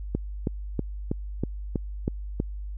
click train, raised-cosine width 3 ms, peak -12 dBFS, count 8, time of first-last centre 0.15-2.401 s, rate 3.11 Hz, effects added 50 Hz sine -32 dBFS peak until 2.77 s

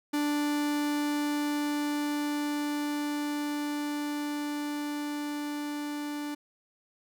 45% pulse tone with level ramp, 293.7 Hz, D4, in tune, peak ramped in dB -26 to -33 dBFS, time 0.13-6.35 s, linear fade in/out 10 ms, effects none

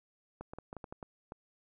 clicks, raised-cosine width 1 ms, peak -29 dBFS, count 9, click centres 0.41 / 0.535 / 0.586 / 0.729 / 0.767 / 0.842 / 0.925 / 1.028 / 1.321 s, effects none

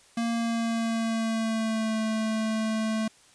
square tone with pitch glide, 231.8 to 219.7 Hz, A#3 to A3, -10 to -2 cents, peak -26 dBFS, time 0.17-3.08 s, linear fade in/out 5 ms, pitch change -92 cents, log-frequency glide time 0.33-1.99 s, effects white hiss -57 dBFS RMS until 3.34 s + resampled to 22050 Hz

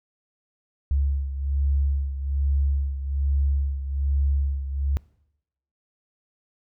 sine beating tone pair, 69.3 / 70.5 Hz, C#2 / C#2, 0 / +30 cents, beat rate 1.2 Hz, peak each -22 / -28 dBFS, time 0.91-4.97 s, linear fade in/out 0 ms, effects noise-tail reverb RT60 0.8 s tail -22 dB re dry

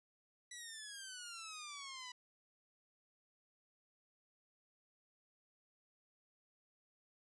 10% pulse exponential sweep, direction down, 1975.5 to 980 Hz, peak -39 dBFS, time 0.51-2.12 s, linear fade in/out 5 ms, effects resampled to 24000 Hz

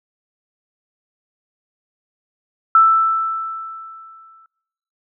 sine tone with exponential decay, 1324 Hz, E6, 7 cents sharp, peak -6 dBFS, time 2.75-4.46 s, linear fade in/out 2 ms, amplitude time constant 370 ms, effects noise-tail reverb RT60 0.9 s tail -26 dB re dry

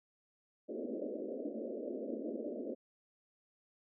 pink band-pass noise, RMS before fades -41 dBFS, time 0.68-2.75 s, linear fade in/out 20 ms, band 220 to 620 Hz, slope 96 dB/octave, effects none

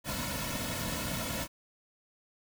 pink noise with comb filter, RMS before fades -35 dBFS, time 0.04-1.48 s, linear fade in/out 50 ms, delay 2.5 ms, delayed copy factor -0.75, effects none

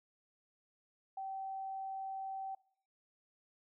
sine tone, 772 Hz, G5, 27 cents flat, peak -39 dBFS, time 1.17-2.55 s, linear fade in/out 5 ms, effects noise-tail reverb RT60 0.6 s tail -22 dB re dry

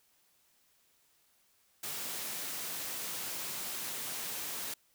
white high-pass noise, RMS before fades -39 dBFS, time 1.83-4.74 s, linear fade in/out 5 ms, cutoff 110 Hz, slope 24 dB/octave, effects white hiss -70 dBFS RMS until 4.94 s

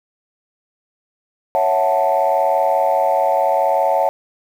sine chord, F# minor seventh, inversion second, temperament equal, 554.4 / 659.3 / 740 / 880 Hz, C#5 / E5 / F#5 / A5, 0 / 0 / 0 / 0 cents, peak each -18 dBFS, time 1.55-4.09 s, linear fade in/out 0 ms, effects tanh soft clip ceiling -6 dBFS + 7-bit

